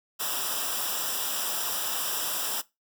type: noise with comb filter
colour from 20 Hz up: white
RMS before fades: -30 dBFS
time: 0.19-2.62 s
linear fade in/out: 20 ms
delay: 0.46 ms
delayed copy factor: -0.8
effects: noise-tail reverb RT60 0.2 s tail -19 dB re dry